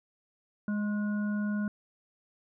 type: harmonic tone with a mistuned harmonic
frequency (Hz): 207.7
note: G#3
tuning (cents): 0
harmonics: 1 / 3 / 5 / 7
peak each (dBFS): -28 / -46 / -50 / -42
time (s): 0.68-1.68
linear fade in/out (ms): 2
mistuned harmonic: 5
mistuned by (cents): +32
effects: none